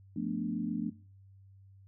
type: chord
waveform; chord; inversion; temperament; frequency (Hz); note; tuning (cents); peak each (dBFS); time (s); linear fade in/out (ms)
sine; B half-diminished seventh; second; equal; 174.61 / 220 / 246.9 / 293.7; F3 / A3 / B3 / D4; 0 / 0 / 0 / 0; -38 / -36 / -38 / -37; 0.16-0.9; 5
effects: noise-tail reverb RT60 0.4 s tail -19 dB re dry + added 97 Hz sine -54 dBFS peak until 1.87 s